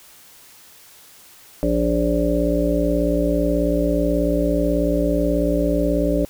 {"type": "harmonic tone", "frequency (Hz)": 58.3, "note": "A#1", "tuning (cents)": 1, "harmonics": [1, 3, 5, 7, 9, 10], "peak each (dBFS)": [-23, -25, -21, -27, -25, -23], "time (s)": [1.63, 6.25], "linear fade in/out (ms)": 0, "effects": ["white hiss -47 dBFS RMS until 6.29 s"]}